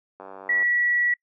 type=click train; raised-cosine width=1 ms; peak=-24 dBFS; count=42; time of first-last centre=0.2-0.626 s; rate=96.3 Hz
type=tone; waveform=sine; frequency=1937 Hz; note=B6; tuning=34 cents flat; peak=-19 dBFS; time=0.49-1.14 s; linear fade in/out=5 ms
effects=noise-tail reverb RT60 0.1 s tail -26 dB re dry + high-pass 400 Hz 12 dB/octave